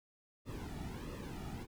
brown noise with flanger, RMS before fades -44 dBFS, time 0.45-1.67 s, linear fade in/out 50 ms, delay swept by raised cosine 1.3 to 1.93 ms, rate 1.5 Hz, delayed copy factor -0.75, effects none

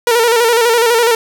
sawtooth tone with vibrato, 466.3 Hz, A#4, 1 cent sharp, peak -5 dBFS, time 0.07-1.15 s, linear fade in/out 2 ms, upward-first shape square, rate 12 Hz, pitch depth 54 cents each way, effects none

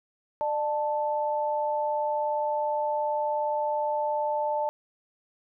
sine tone pair together, 599.1 / 880 Hz, D5 / A5, +34 / 0 cents, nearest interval perfect fifth, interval 666 cents, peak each -28 / -27 dBFS, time 0.41-4.69 s, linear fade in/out 0 ms, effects none

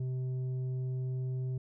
triangle tone with tanh clipping, 128.6 Hz, C3, 30 cents flat, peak -33 dBFS, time 0-1.58 s, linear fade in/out 5 ms, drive 10 dB, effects none

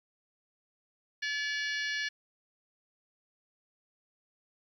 harmonic tone with a mistuned harmonic, 574 Hz, D5, 40 cents flat, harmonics 3 / 4 / 5 / 6 / 7 / 8 / 9 / 10, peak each -33 / -40 / -41 / -43 / -43 / -46 / -47 / -47 dBFS, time 1.22-2.09 s, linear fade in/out 10 ms, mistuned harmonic 7, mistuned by +85 cents, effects 11-bit

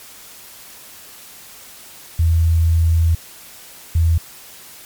sine tone pair in turn, 82.4 / 82.4 Hz, E2 / E2, 0 / 0 cents, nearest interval unison, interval 0 cents, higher neither, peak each -11 dBFS, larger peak neither, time 2.19-3.15 / 3.95-4.18 s, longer first, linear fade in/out 5 ms, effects white hiss -40 dBFS RMS until 4.85 s + MP3 96 kbps

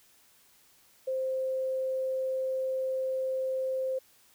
sine tone, 523.3 Hz, C5, in tune, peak -28 dBFS, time 1.07-3.99 s, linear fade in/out 10 ms, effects white hiss -62 dBFS RMS until 4.34 s

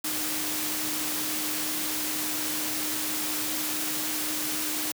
sine tone in noise, 306.3 Hz, D#4, 27 cents flat, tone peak -37 dBFS, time 0.04-4.92 s, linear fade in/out 5 ms, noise white, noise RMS -30 dBFS, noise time 0.04-4.92 s, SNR -10 dB, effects high-pass 100 Hz 12 dB/octave

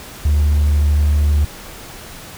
triangle tone, 73.9 Hz, D2, 11 cents sharp, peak -8 dBFS, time 0.25-1.45 s, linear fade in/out 5 ms, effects tanh soft clip ceiling -6 dBFS + pink hiss -35 dBFS RMS until 2.37 s

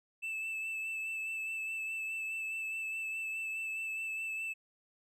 triangle tone with vibrato, 2636 Hz, E7, 1 cent flat, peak -34 dBFS, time 0.22-4.54 s, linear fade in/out 20 ms, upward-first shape sine, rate 4.8 Hz, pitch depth 19 cents each way, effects none

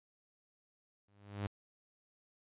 sawtooth tone with exponential growth, 101.5 Hz, G#2, 39 cents flat, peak -30 dBFS, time 1.08-1.47 s, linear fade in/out 5 ms, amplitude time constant 84 ms, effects resampled to 8000 Hz

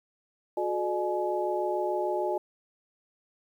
sine tone cluster, 364 / 430.7 / 604 / 845 Hz, F#4 / A4 / D5 / G#5, -28 / -37 / +48 / +30 cents, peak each -30 / -36 / -31 / -32 dBFS, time 0.57-2.38 s, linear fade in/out 5 ms, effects 10-bit

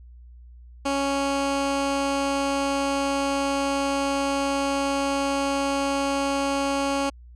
15% pulse tone, 277.2 Hz, C#4, in tune, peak -16 dBFS, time 0.85-7.1 s, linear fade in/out 10 ms, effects added 60 Hz sine -43 dBFS peak until 7.35 s + resampled to 22050 Hz

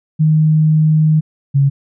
sine tone pair in turn, 155.56 / 139.11 Hz, D#3 / C#3, 0 / +6 cents, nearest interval major second, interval 194 cents, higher first, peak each -8 dBFS, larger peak neither, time 0.19-1.21 / 1.54-1.7 s, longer first, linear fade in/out 20 ms, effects none

